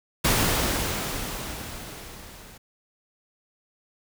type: noise with level ramp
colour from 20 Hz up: pink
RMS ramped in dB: -20 to -47 dBFS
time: 0.24-2.58 s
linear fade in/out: 10 ms
effects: none